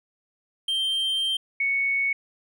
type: tone pair in turn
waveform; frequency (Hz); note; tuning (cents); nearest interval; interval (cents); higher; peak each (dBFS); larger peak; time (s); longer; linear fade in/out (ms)
triangle / sine; 3148 / 2218; G7 / C#7; +7 / 0; tritone; 607; first; -21; neither; 0.68-1.37 / 1.6-2.13; first; 5
effects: none